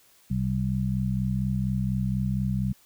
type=harmonic tone; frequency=64.2 Hz; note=C2; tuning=32 cents flat; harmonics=1 / 2 / 3; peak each=-32 / -27 / -27 dBFS; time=0.3-2.73 s; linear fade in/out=10 ms; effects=white hiss -59 dBFS RMS until 2.85 s